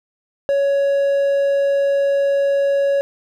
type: tone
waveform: triangle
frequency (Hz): 558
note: C#5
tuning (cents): +11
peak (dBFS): -12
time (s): 0.49-3.01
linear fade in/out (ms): 0
effects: none